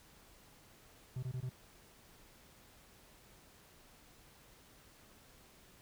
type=tone bursts; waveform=triangle; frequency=127.5 Hz; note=C3; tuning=44 cents flat; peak=-35 dBFS; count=4; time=1.16-1.494 s; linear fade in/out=5 ms; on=67 ms; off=22 ms; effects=pink hiss -62 dBFS RMS until 5.81 s